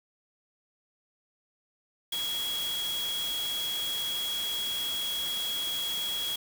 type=tone in noise; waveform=sine; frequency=3322 Hz; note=G#7; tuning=in tune; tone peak=-30 dBFS; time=2.12-6.36 s; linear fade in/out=5 ms; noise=white; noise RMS=-38 dBFS; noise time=2.12-6.36 s; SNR=+5 dB; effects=none